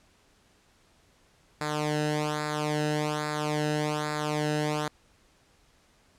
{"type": "tone with flanger", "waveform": "sawtooth", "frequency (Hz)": 150.8, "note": "D3", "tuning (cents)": 46, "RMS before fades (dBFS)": -29, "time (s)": [1.61, 4.88], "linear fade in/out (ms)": 0, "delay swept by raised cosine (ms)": [0.33, 0.89], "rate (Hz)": 1.2, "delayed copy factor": -0.8, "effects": ["pink hiss -63 dBFS RMS until 6.18 s", "low-pass 9000 Hz 12 dB/octave"]}